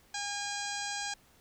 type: harmonic tone with a mistuned harmonic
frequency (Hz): 813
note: G#5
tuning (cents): -37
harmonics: 1 / 2 / 3 / 4 / 5 / 6 / 7 / 8 / 9 / 10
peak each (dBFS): -40 / -40 / -45 / -45 / -44 / -44 / -46 / -44 / -46 / -48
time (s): 0.14-1.14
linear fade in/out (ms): 5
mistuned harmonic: 10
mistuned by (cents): -29
effects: pink hiss -63 dBFS RMS until 1.4 s